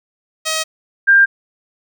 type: tone pair in turn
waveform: 5% pulse / sine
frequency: 634 / 1594.4 Hz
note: D#5 / G6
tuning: +32 / +29 cents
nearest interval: octave + major third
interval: 1597 cents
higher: second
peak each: -6 dBFS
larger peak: neither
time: 0.45-0.64 / 1.07-1.26 s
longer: neither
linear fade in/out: 20 ms
effects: none